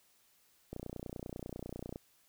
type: click train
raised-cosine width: 2 ms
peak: -28 dBFS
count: 38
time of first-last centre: 0.73-1.959 s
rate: 30.1 Hz
effects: white hiss -69 dBFS RMS until 2.28 s